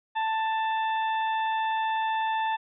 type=harmonic tone; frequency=884 Hz; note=A5; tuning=8 cents sharp; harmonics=1 / 2 / 3 / 4; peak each=-25 / -34 / -40 / -41 dBFS; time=0.15-2.57 s; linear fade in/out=20 ms; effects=none